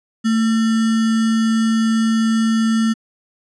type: tone with sample-and-hold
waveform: sine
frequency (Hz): 223.7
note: A3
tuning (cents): +29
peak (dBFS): -13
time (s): 0.24-2.94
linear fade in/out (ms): 20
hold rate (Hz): 1575
effects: resampled to 22050 Hz